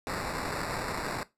violet noise with sample-and-hold, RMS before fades -34 dBFS, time 0.07-1.23 s, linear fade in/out 0 ms, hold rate 3150 Hz, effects noise-tail reverb RT60 0.2 s tail -17 dB re dry + low-pass 12000 Hz 12 dB/octave

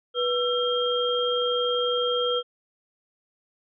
sine tone cluster, 489.5 / 1341 / 3211 Hz, B4 / E6 / G7, -15 / +29 / +41 cents, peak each -24 / -30 / -27 dBFS, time 0.14-2.43 s, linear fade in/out 50 ms, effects none

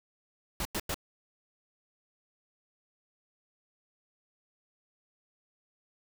pink noise bursts, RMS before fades -33 dBFS, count 3, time 0.6-0.944 s, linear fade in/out 2 ms, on 52 ms, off 94 ms, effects none

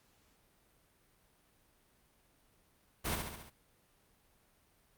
pink noise with echo, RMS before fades -35 dBFS, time 3.04-3.16 s, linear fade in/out 20 ms, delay 69 ms, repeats 5, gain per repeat -4 dB, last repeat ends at 3.505 s, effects pink hiss -70 dBFS RMS until 4.97 s + Opus 48 kbps

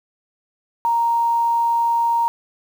sine tone, 932.3 Hz, A#5, in tune, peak -15 dBFS, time 0.85-2.28 s, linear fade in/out 0 ms, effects 7-bit

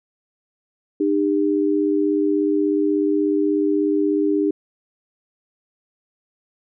sine tone pair together, 303.8 / 400.3 Hz, D#4 / G4, -41 / +36 cents, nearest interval perfect fourth, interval 477 cents, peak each -18 / -20 dBFS, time 1-4.51 s, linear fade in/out 5 ms, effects none

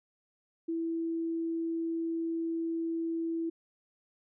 sine tone, 330.1 Hz, E4, 2 cents sharp, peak -30 dBFS, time 0.68-3.5 s, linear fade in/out 10 ms, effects none

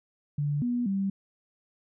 sine tone with pitch steps, 145.6 / 242.8 / 195.3 Hz, D3 / B3 / G3, -15 / -29 / -6 cents, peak -25 dBFS, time 0.38-1.1 s, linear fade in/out 5 ms, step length 240 ms, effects none

